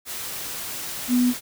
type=tone in noise; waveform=sine; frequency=246.9 Hz; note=B3; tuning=in tune; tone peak=-16 dBFS; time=1.08-1.34 s; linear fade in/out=50 ms; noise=white; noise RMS=-32 dBFS; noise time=0.05-1.41 s; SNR=+13 dB; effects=none